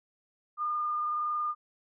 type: tone with frequency modulation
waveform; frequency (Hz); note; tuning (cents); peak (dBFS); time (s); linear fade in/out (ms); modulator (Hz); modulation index
sine; 1212; D#6; -46; -28; 0.57-1.55; 50; 21.5; 0.53
effects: none